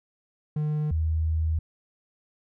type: tone pair in turn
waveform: triangle / sine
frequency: 151.4 / 79.65 Hz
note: D#3 / D#2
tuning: -47 / +41 cents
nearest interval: major seventh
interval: 1112 cents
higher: first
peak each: -22 dBFS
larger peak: neither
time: 0.56-0.91 / 0.91-1.59 s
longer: second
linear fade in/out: 5 ms
effects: none